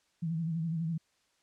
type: tone with vibrato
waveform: sine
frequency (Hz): 163.9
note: E3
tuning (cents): -10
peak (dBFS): -30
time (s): 0.22-0.98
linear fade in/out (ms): 10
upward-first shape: sine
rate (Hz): 12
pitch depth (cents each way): 67
effects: white hiss -72 dBFS RMS until 1.42 s + low-pass 7000 Hz 12 dB/octave